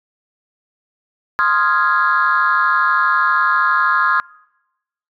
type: chord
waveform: sine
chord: F minor seventh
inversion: second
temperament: equal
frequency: 1046.5 / 1244.5 / 1396.9 / 1661.2 Hz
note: C6 / Eb6 / F6 / Ab6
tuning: 0 / 0 / 0 / 0 cents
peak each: -17 dBFS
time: 1.39-4.2 s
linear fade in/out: 0 ms
effects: noise-tail reverb RT60 0.9 s tail -24 dB re dry + tanh soft clip ceiling -5 dBFS